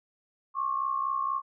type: tone pair together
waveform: sine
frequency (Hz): 1083 / 1147.2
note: C#6 / D6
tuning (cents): -41 / -41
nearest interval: minor second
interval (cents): 100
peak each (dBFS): -28 / -32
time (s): 0.54-1.42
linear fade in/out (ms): 50
effects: none